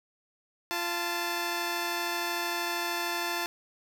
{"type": "tone pair together", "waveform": "10% pulse", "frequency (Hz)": [345.4, 880], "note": ["F4", "A5"], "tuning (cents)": [-19, 0], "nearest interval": "octave + major third", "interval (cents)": 1619, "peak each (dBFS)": -24, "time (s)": [0.71, 3.46], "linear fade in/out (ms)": 0, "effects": []}